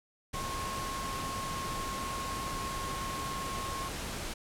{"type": "tone in noise", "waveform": "sine", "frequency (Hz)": 1080, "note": "C#6", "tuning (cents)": -45, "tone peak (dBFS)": -37, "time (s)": [0.34, 3.89], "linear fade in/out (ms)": 10, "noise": "pink", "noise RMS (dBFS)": -38, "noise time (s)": [0.33, 4.34], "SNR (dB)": -2, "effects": ["low-pass 11000 Hz 12 dB/octave"]}